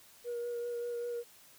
sine tone with vibrato, 477.4 Hz, A#4, 41 cents sharp, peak -33 dBFS, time 0.24-1.24 s, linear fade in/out 50 ms, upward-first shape sine, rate 5.1 Hz, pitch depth 15 cents each way, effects tanh soft clip ceiling -32 dBFS + white hiss -59 dBFS RMS until 1.58 s

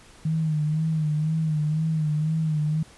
sine tone with vibrato, 155.56 Hz, D#3, in tune, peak -21 dBFS, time 0.25-2.83 s, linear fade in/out 5 ms, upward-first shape sine, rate 2 Hz, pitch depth 54 cents each way, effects pink hiss -51 dBFS RMS until 2.97 s + resampled to 24000 Hz

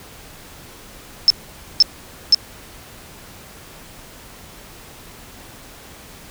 sine tone bursts, 5274 Hz, E8, in tune, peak -6 dBFS, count 3, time 1.28-2.346 s, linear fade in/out 0 ms, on 22 ms, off 500 ms, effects pink hiss -41 dBFS RMS until 6.3 s

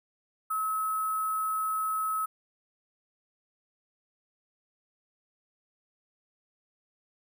sine tone with sample-and-hold, 1290 Hz, E6, 38 cents flat, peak -27 dBFS, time 0.5-2.26 s, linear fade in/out 10 ms, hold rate 11025 Hz, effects none

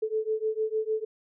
sine beating tone pair, 433.2 / 439.8 Hz, A4 / A4, -27 / -1 cents, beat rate 6.6 Hz, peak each -29 dBFS, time 0.02-1.05 s, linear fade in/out 10 ms, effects none

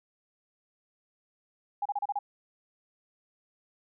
sine tone bursts, 816 Hz, G#5, 31 cents flat, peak -27 dBFS, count 6, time 1.82-2.19 s, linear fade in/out 5 ms, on 35 ms, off 32 ms, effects none

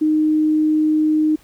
sine tone, 308.7 Hz, D#4, 14 cents flat, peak -13 dBFS, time 0.01-1.36 s, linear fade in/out 10 ms, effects pink hiss -52 dBFS RMS until 1.43 s

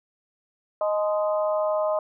harmonic tone with a mistuned harmonic, 207.4 Hz, G#3, 2 cents flat, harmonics 3 / 4 / 5 / 6, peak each -22 / -33 / -31 / -35 dBFS, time 0.81-1.99 s, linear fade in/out 2 ms, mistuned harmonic 4, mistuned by +42 cents, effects none

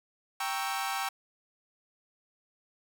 sawtooth chord, G diminished seventh, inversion none, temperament equal, 784 / 932.3 / 1108.7 / 1318.5 Hz, G5 / Bb5 / Db6 / Fb6, 0 / 0 / 0 / 0 cents, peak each -30 / -35 / -34 / -34 dBFS, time 0.4-1.09 s, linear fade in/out 5 ms, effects none

